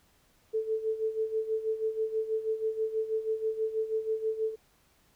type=tone with tremolo; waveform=sine; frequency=440 Hz; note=A4; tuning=in tune; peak=-25 dBFS; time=0.53-4.56 s; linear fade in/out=20 ms; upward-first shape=sine; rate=6.2 Hz; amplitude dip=75%; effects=pink hiss -66 dBFS RMS until 5.15 s